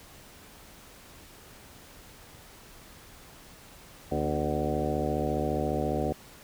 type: harmonic tone with a mistuned harmonic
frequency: 74.6 Hz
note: D2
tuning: 28 cents sharp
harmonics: 1 / 2 / 3 / 4 / 5 / 6 / 7 / 8 / 10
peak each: -35 / -35 / -35 / -35 / -35 / -35 / -35 / -35 / -35 dBFS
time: 4.11-6.13 s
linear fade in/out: 10 ms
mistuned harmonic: 3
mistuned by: +71 cents
effects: pink hiss -51 dBFS RMS until 6.43 s